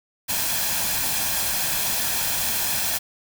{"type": "noise with comb filter", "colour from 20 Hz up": "white", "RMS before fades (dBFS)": -24, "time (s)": [0.28, 2.99], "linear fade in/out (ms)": 20, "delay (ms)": 1.2, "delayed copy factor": 0.5, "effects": []}